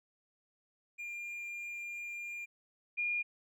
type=tone pair in turn; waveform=triangle / sine; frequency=2401 / 2422 Hz; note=D7 / D#7; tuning=+38 / -47 cents; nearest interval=unison; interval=15 cents; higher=second; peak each=-38 / -31 dBFS; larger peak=second; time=0.98-2.46 / 2.97-3.23 s; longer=first; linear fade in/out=20 ms; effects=none